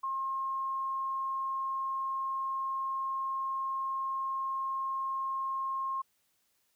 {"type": "tone", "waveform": "sine", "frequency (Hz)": 1070, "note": "C6", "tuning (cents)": 38, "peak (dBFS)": -31, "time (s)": [0.03, 6.02], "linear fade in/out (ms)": 10, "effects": ["white hiss -74 dBFS RMS until 6.75 s"]}